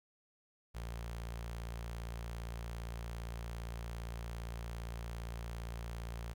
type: tone with notch filter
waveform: sawtooth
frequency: 57.5 Hz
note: A#1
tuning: 23 cents flat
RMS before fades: -43 dBFS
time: 0.74-6.34 s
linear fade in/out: 20 ms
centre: 280 Hz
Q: 1.1
effects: 12-bit